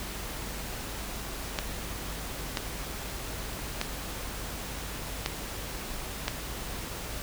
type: clicks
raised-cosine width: 0.2 ms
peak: -10 dBFS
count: 5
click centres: 1.588 / 2.572 / 3.814 / 5.261 / 6.281 s
effects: added 50 Hz sine -41 dBFS peak until 7.22 s + pink hiss -38 dBFS RMS until 7.22 s